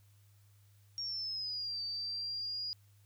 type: exponential two-way sweep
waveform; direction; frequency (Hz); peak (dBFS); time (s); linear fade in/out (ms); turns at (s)
sine; down then up; 5588 to 4612 to 4894; -36; 0.98-2.73; 0; 1.83
effects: added 101 Hz sine -61 dBFS peak until 3.05 s + white hiss -72 dBFS RMS until 3.05 s